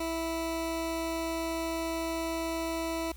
20% pulse tone, 328.5 Hz, E4, 6 cents flat, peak -26 dBFS, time 0-3.12 s, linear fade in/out 5 ms, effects added 60 Hz sine -44 dBFS peak until 3.16 s + white hiss -57 dBFS RMS until 3.16 s

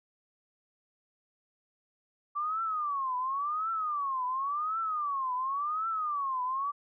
sine tone with vibrato, 1157 Hz, D6, 26 cents flat, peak -29 dBFS, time 2.35-6.72 s, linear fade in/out 20 ms, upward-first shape triangle, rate 0.92 Hz, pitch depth 270 cents each way, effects none

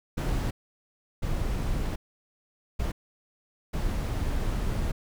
brown noise bursts at uneven times, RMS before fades -28 dBFS, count 4, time 0.17-0.51 / 1.22-1.96 / 2.79-2.92 / 3.73-4.92 s, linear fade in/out 10 ms, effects none

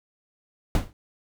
brown noise with exponential decay, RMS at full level -17 dBFS, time 0.75-0.93 s, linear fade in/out 1 ms, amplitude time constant 38 ms, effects none

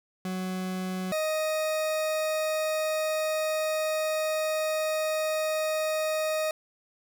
40% pulse tone pair in turn, 185.6 / 624.3 Hz, F#3 / D#5, +6 / +6 cents, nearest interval octave + major sixth, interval 2100 cents, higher second, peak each -29 / -25 dBFS, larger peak second, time 0.25-1.12 / 1.12-6.51 s, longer second, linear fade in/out 2 ms, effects none

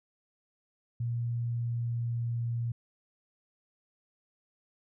sine tone with pitch glide, 118.4 to 117.65 Hz, A#2 to A#2, +27 to +16 cents, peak -29 dBFS, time 1-2.72 s, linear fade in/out 5 ms, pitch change -11 cents, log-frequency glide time 1.41-2.46 s, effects none

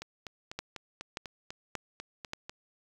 two click trains, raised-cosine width 0.2 ms, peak -18 / -23 dBFS, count 4 / 11, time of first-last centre 0.59-2.334 / 0.02-2.495 s, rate 1.72 / 4.04 Hz, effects 8-bit

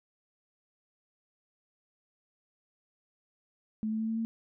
sine tone with pitch steps, 217.2 / 219.5 / 221.8 / 224.1 / 226.4 Hz, A3 / A3 / A3 / A3 / A3, -22 / -4 / +14 / +32 / +50 cents, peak -29 dBFS, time 3.83-4.25 s, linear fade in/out 0 ms, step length 84 ms, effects none

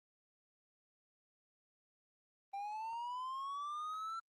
triangle linear sweep, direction up, 784 to 1354 Hz, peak -38 dBFS, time 2.53-4.2 s, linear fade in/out 10 ms, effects Opus 24 kbps

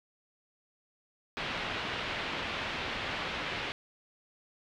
white low-pass noise, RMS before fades -36 dBFS, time 1.37-3.72 s, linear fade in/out 0 ms, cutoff 3300 Hz, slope 24 dB/octave, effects none

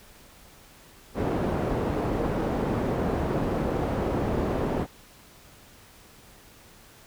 white low-pass noise, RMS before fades -27 dBFS, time 1.14-4.87 s, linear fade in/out 50 ms, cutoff 500 Hz, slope 12 dB/octave, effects pink hiss -52 dBFS RMS until 7.06 s

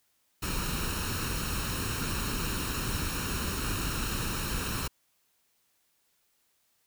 pink noise with comb filter, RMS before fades -32 dBFS, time 0.42-4.88 s, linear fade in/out 10 ms, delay 0.73 ms, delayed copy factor +0.65, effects white hiss -72 dBFS RMS until 6.86 s

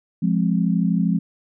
sine chord, F minor, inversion none, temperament equal, 174.61 / 207.7 / 261.6 Hz, F3 / Ab3 / C4, 0 / 0 / 0 cents, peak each -19 / -21 / -25 dBFS, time 0.22-1.19 s, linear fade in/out 10 ms, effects none

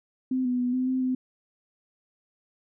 sine tone with pitch steps, 258.2 / 248.7 / 247 / 255.6 / 258.9 / 256 Hz, C4 / B3 / B3 / C4 / C4 / C4, -23 / +12 / 0 / -40 / -18 / -38 cents, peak -23 dBFS, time 0.31-1.15 s, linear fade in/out 5 ms, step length 140 ms, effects none

